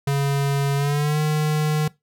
square tone with pitch glide, 140 to 152.67 Hz, C#3 to D#3, +18 to -33 cents, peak -19 dBFS, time 0.07-1.88 s, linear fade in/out 5 ms, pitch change +149 cents, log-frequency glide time 0.76-1.2 s, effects noise-tail reverb RT60 0.2 s tail -21 dB re dry

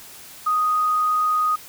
sine tone, 1244.5 Hz, D#6, in tune, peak -17 dBFS, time 0.46-1.56 s, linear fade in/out 10 ms, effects white hiss -42 dBFS RMS until 1.68 s

